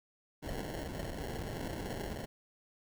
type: noise with sample-and-hold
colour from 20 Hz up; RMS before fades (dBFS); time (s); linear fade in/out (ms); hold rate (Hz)
pink; -40; 0.42-2.26; 20; 1225
effects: none